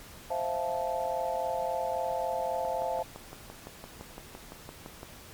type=chord; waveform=sine; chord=F major seventh; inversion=second; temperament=just; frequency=523.8 / 654.8 / 698.5 / 873.1 Hz; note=C5 / E5 / F5 / A5; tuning=+2 / -12 / 0 / -14 cents; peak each=-34 dBFS; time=0.3-3.03 s; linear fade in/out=10 ms
type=click train; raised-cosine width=1 ms; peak=-28 dBFS; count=15; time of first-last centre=2.65-5.031 s; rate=5.88 Hz
effects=pink hiss -49 dBFS RMS until 5.33 s + MP3 96 kbps